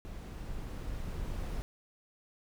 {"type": "noise with level ramp", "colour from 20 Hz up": "brown", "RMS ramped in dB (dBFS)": [-42, -36], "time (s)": [0.05, 1.62], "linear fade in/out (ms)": 0, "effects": []}